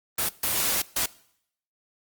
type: noise bursts at uneven times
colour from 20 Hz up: white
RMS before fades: -25 dBFS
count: 3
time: 0.18-0.29 / 0.43-0.82 / 0.96-1.06 s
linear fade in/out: 5 ms
effects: noise-tail reverb RT60 0.7 s tail -21 dB re dry + Opus 24 kbps